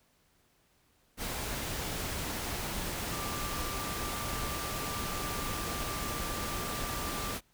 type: tone in noise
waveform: sine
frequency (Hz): 1181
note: D6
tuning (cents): +9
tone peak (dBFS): -41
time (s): 3.09-7.37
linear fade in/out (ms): 50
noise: pink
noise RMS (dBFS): -36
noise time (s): 1.17-7.41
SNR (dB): -8
effects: pink hiss -69 dBFS RMS until 7.53 s